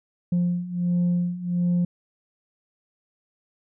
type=beating tone pair; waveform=sine; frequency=175 / 176.4 Hz; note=F3 / F3; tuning=+4 / +18 cents; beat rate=1.4 Hz; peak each=-24 / -21 dBFS; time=0.32-1.85 s; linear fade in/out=5 ms; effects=tanh soft clip ceiling -17 dBFS